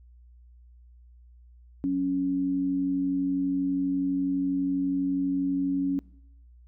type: tone pair together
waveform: sine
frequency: 185 / 277.2 Hz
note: F#3 / C#4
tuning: 0 / 0 cents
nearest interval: perfect fifth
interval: 700 cents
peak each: -34 / -24 dBFS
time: 1.84-5.99 s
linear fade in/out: 0 ms
effects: noise-tail reverb RT60 0.8 s tail -24 dB re dry + added 60 Hz sine -50 dBFS peak until 6.67 s